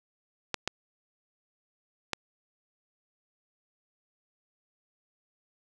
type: clicks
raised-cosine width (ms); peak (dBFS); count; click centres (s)
0.2; -11; 3; 0.543 / 0.676 / 2.133
effects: none